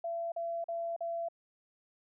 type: tone bursts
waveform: sine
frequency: 675 Hz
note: E5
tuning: 41 cents sharp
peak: -33 dBFS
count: 4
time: 0.04-1.286 s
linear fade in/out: 5 ms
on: 280 ms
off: 42 ms
effects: none